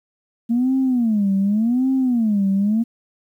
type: tone with vibrato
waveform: sine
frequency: 226.9 Hz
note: A#3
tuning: 47 cents flat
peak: -14 dBFS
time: 0.49-2.84 s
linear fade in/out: 20 ms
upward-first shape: sine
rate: 0.87 Hz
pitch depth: 270 cents each way
effects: tanh soft clip ceiling -11 dBFS + 9-bit